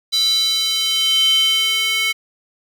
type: tone with high-pass filter sweep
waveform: square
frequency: 440 Hz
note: A4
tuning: in tune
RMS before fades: -17 dBFS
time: 0.12-2.13 s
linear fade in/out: 20 ms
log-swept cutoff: 4100 to 2500 Hz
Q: 7.8
effects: none